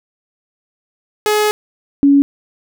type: tone pair in turn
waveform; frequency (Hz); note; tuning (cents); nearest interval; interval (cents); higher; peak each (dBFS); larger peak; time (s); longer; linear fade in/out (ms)
sawtooth / sine; 422.6 / 281.1; G#4 / C#4; +30 / +24; perfect fifth; 706; first; -8 / -6; second; 1.26-1.51 / 2.03-2.22; first; 0
effects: none